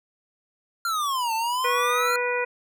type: exponential two-way sweep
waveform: square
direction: down then up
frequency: 1400 to 880 to 1400 Hz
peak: -24 dBFS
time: 0.85-2.16 s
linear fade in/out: 2 ms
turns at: 1.34 s
type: harmonic tone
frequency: 490 Hz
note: B4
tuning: 14 cents flat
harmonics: 1 / 2 / 3 / 4 / 5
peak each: -26 / -30 / -31 / -31 / -30 dBFS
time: 1.64-2.45 s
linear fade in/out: 10 ms
effects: none